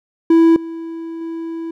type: tone with level steps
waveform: triangle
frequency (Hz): 329.6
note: E4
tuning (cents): 0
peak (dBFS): -5 / -23 / -21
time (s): 0.3-1.71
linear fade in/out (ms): 5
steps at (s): 0.56 / 1.21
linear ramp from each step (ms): 2
effects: none